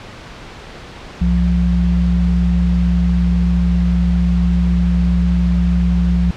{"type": "tone pair together", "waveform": "sine", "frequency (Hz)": [64.42, 175.9], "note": ["C2", "F3"], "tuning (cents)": [-26, 13], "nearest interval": "octave + perfect fourth", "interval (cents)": 1739, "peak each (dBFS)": -14, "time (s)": [1.21, 6.31], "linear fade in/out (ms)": 5, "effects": ["pink hiss -34 dBFS RMS until 6.36 s", "low-pass 4000 Hz 12 dB/octave"]}